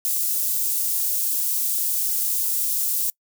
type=high-pass noise; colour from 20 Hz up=white; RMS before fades=-23 dBFS; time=0.05-3.1 s; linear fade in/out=0 ms; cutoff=8700 Hz; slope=12 dB/octave; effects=noise-tail reverb RT60 0.1 s tail -26 dB re dry